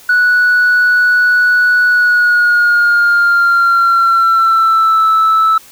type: tone with pitch glide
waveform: sine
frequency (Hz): 1473 to 1312.3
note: F#6 to E6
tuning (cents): -8 to -8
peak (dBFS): -5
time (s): 0.09-5.58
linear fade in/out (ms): 5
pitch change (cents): -200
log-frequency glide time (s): 1.87-5.07
effects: tanh soft clip ceiling -5 dBFS + white hiss -40 dBFS RMS until 5.71 s